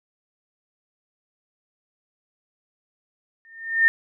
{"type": "tone with exponential growth", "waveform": "sine", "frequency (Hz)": 1817, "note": "A#6", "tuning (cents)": -45, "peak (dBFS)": -10, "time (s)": [3.45, 3.88], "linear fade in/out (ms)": 0, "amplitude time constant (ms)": 93, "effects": []}